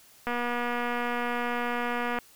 click train, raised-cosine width 0.5 ms, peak -16 dBFS, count 463, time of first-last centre 0.27-2.187 s, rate 241 Hz, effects white hiss -56 dBFS RMS until 2.35 s

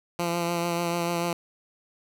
10% pulse tone with vibrato, 171.5 Hz, F3, 31 cents flat, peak -17 dBFS, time 0.19-1.33 s, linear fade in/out 2 ms, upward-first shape triangle, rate 6.8 Hz, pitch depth 25 cents each way, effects none

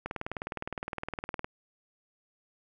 click train, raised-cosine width 0.5 ms, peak -19 dBFS, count 28, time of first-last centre 0.06-1.445 s, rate 19.5 Hz, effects none

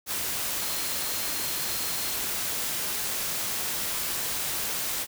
sine tone in noise, 4186 Hz, C8, in tune, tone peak -40 dBFS, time 0.59-2.19 s, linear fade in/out 50 ms, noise white, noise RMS -30 dBFS, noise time 0.06-5.07 s, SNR -13 dB, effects none

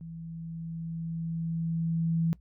sine tone with level ramp, 164.81 Hz, E3, in tune, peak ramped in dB -39 to -23 dBFS, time 0.01-2.33 s, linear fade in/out 0 ms, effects noise-tail reverb RT60 0.1 s tail -21 dB re dry + added 60 Hz sine -54 dBFS peak until 2.4 s

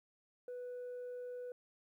sine tone, 493.9 Hz, B4, in tune, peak -40 dBFS, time 0.48-1.52 s, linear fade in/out 2 ms, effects tanh soft clip ceiling -41 dBFS + 13-bit

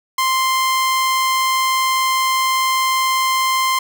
sawtooth tone, 1046.5 Hz, C6, in tune, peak -11 dBFS, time 0.18-3.79 s, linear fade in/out 5 ms, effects none

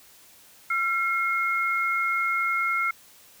sine tone pair together, 1362.3 / 2152 Hz, F6 / C7, -43 / +48 cents, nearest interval minor sixth, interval 791 cents, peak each -25 dBFS, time 0.7-2.91 s, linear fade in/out 5 ms, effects white hiss -53 dBFS RMS until 3.4 s

